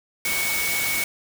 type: tone in noise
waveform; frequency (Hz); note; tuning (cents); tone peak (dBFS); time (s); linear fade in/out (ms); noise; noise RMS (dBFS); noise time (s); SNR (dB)
sine; 2229; C#7; +9; -25; 0.25-1.04; 2; white; -26; 0.25-1.04; -2
effects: none